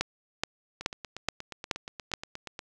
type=two click trains; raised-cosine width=0.2 ms; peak=-9 / -21 dBFS; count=6 / 16; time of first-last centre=0.01-2.138 / 0.81-2.591 s; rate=2.35 / 8.42 Hz; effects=none